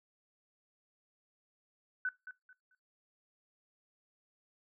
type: tone with echo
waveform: sine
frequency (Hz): 1504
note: F#6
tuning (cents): +28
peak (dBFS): -31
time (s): 2.05-2.09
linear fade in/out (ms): 2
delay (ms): 220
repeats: 3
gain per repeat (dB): -12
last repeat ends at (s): 2.75
effects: noise-tail reverb RT60 0.2 s tail -19 dB re dry